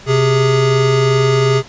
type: tone pair together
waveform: square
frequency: 129.68 / 411.7 Hz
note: C3 / G#4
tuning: -15 / -15 cents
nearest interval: octave + minor sixth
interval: 2000 cents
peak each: -14 dBFS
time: 0.06-1.63 s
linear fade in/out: 50 ms
effects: pink hiss -38 dBFS RMS until 1.68 s + resampled to 16000 Hz